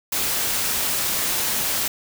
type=noise; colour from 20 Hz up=white; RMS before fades=-23 dBFS; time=0.12-1.88 s; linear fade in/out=5 ms; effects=none